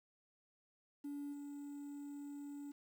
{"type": "tone with level steps", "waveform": "triangle", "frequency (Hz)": 286.6, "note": "D4", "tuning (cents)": -42, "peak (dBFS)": [-39, -43], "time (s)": [1.04, 2.72], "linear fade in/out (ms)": 10, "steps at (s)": 1.32, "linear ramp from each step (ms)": 20, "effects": ["tanh soft clip ceiling -38 dBFS", "11-bit"]}